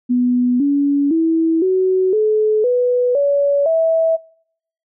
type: tone with pitch steps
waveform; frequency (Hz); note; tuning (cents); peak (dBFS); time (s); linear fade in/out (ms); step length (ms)
sine; 246.9 / 283.6 / 325.8 / 374.2 / 429.9 / 493.8 / 567.2 / 651.6; B3 / C#4 / E4 / F#4 / A4 / B4 / C#5 / E5; 0 / +40 / -20 / +20 / -40 / 0 / +40 / -20; -12; 0.09-4.17; 20; 510
effects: noise-tail reverb RT60 0.7 s tail -26 dB re dry